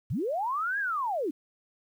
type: linear two-way sweep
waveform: sine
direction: up then down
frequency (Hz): 82.41 to 1688 to 261.4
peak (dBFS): -27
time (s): 0.1-1.31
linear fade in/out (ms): 10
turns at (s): 0.79
effects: 10-bit